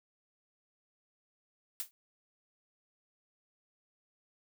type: noise with exponential decay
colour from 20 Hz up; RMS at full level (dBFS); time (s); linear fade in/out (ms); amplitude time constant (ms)
blue; -33; 1.8-1.91; 0; 23
effects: none